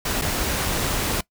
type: noise with dropouts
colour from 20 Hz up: pink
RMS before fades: -24 dBFS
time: 0.05-1.21 s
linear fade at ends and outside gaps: 5 ms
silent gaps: 0.215-0.219 s
effects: noise-tail reverb RT60 0.1 s tail -21 dB re dry